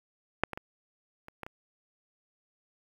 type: clicks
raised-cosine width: 0.5 ms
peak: -8 / -21 / -23 / -30 / -23 / -26 dBFS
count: 6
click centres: 0.436 / 0.533 / 0.575 / 1.284 / 1.433 / 1.465 s
effects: 8-bit